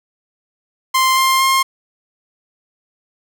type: tone with pitch steps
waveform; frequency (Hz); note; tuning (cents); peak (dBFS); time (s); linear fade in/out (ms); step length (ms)
sawtooth; 1046.5 / 1055.6 / 1064.8; C6 / C6 / C6; 0 / +15 / +30; -8; 0.94-1.63; 10; 230
effects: none